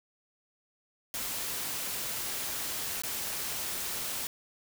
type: noise with dropouts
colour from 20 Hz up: white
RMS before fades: -35 dBFS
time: 1.14-4.27 s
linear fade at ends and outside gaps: 1 ms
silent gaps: 3.02-3.035 s
effects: none